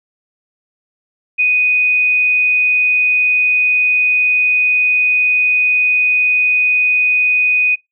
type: tone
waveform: sine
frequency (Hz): 2489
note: D#7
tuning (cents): 0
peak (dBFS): -10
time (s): 1.38-7.76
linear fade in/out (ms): 20
effects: noise-tail reverb RT60 0.2 s tail -26 dB re dry